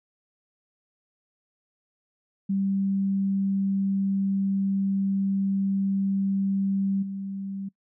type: tone with level steps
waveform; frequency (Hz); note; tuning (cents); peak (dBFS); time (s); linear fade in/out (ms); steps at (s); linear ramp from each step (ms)
sine; 195.4; G3; -5; -22 / -30; 2.49-7.69; 10; 7.02; 10
effects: noise-tail reverb RT60 0.1 s tail -23 dB re dry